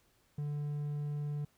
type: tone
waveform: triangle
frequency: 146.83 Hz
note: D3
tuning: in tune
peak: -32 dBFS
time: 0.38-1.45 s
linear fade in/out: 5 ms
effects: pink hiss -71 dBFS RMS until 1.57 s